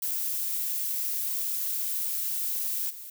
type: noise with level steps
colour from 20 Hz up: violet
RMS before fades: -30 / -42 dBFS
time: 0.02-3.1 s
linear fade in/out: 5 ms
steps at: 2.89 s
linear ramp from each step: 20 ms
effects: none